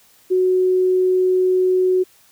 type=tone; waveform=sine; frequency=369.4 Hz; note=F#4; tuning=3 cents flat; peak=-13 dBFS; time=0.3-2.04 s; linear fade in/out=20 ms; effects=white hiss -53 dBFS RMS until 2.31 s